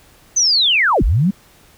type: linear two-way sweep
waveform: sine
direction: down then up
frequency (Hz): 6272 to 30.87 to 207.5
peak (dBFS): -11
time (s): 0.36-1.31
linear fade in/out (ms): 10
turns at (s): 1.03
effects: pink hiss -49 dBFS RMS until 1.77 s